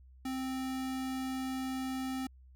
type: tone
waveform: square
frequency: 261.6 Hz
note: C4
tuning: in tune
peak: -35 dBFS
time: 0.25-2.27 s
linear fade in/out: 5 ms
effects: added 64 Hz sine -54 dBFS peak until 2.55 s